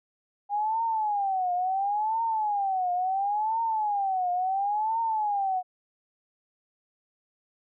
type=tone with vibrato; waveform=sine; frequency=808 Hz; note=G#5; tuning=48 cents flat; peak=-24 dBFS; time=0.49-5.63 s; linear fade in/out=50 ms; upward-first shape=triangle; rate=0.72 Hz; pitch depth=230 cents each way; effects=none